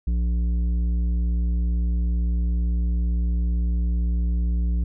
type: tone with tanh clipping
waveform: triangle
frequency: 58.9 Hz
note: A#1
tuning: 19 cents sharp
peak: -21 dBFS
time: 0.07-4.84 s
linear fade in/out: 5 ms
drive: 13 dB
effects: none

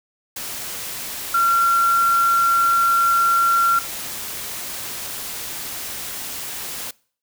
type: tone in noise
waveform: sine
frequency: 1370 Hz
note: F6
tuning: 34 cents flat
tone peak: -14 dBFS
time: 1.34-3.79 s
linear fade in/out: 5 ms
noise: white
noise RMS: -30 dBFS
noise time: 0.36-6.91 s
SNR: +13 dB
effects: noise-tail reverb RT60 0.5 s tail -24 dB re dry

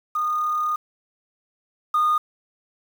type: tone pair in turn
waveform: sine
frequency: 1226 / 1226 Hz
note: D#6 / D#6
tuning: -26 / -26 cents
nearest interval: unison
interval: 0 cents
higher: neither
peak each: -20 / -15 dBFS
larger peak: second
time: 0.15-0.76 / 1.94-2.18 s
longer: first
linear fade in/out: 5 ms
effects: tanh soft clip ceiling -14 dBFS + 7-bit

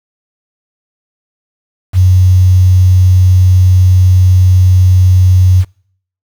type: tone with quantisation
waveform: sine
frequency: 92 Hz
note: F#2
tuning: 9 cents flat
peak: -3 dBFS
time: 1.93-5.65 s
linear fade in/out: 50 ms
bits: 5
effects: noise-tail reverb RT60 0.6 s tail -26 dB re dry

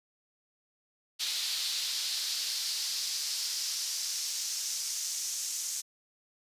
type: noise with high-pass filter sweep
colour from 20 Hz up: brown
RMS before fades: -34 dBFS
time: 1.19-5.82 s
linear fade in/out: 20 ms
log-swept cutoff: 4000 to 6400 Hz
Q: 2.6
effects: resampled to 32000 Hz

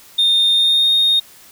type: tone with pitch glide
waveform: sine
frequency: 3648 to 3697 Hz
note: A#7 to A#7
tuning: -38 to -15 cents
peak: -9 dBFS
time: 0.18-1.2 s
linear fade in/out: 10 ms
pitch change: +23 cents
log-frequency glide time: 0.52-0.92 s
effects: tanh soft clip ceiling -9 dBFS + white hiss -44 dBFS RMS until 1.51 s

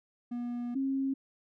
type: tone pair in turn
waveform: triangle / sine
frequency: 241.1 / 270 Hz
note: B3 / C#4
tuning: -41 / -45 cents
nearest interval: major second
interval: 196 cents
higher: second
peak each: -31 / -28 dBFS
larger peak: second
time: 0.31-0.75 / 0.75-1.14 s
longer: first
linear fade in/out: 10 ms
effects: none

